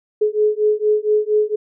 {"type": "beating tone pair", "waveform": "sine", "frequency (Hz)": [422.3, 426.6], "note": ["G#4", "G#4"], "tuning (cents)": [29, 46], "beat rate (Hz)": 4.3, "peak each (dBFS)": -17, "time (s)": [0.21, 1.56], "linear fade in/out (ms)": 10, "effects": []}